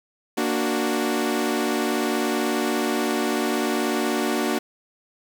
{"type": "chord", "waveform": "sawtooth", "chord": "Bb augmented", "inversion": "none", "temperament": "equal", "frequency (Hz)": [233.1, 293.7, 370], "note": ["Bb3", "D4", "F#4"], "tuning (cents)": [0, 0, 0], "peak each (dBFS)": -22, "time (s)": [0.37, 4.59], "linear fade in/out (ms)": 10, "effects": ["7-bit"]}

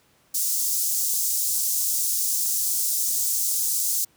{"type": "high-pass noise", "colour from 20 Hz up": "pink", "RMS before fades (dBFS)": -24, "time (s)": [0.34, 4.05], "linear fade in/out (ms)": 10, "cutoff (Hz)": 6200, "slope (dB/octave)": 24, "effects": ["pink hiss -61 dBFS RMS until 4.16 s", "high-pass 80 Hz 12 dB/octave"]}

